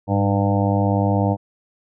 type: harmonic tone with a mistuned harmonic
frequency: 100 Hz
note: G2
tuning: 35 cents sharp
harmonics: 1 / 2 / 3 / 5 / 6 / 7 / 8 / 9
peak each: -19 / -22 / -24 / -26 / -27 / -27 / -28 / -29 dBFS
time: 0.07-1.37 s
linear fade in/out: 50 ms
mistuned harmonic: 1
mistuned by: +57 cents
effects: none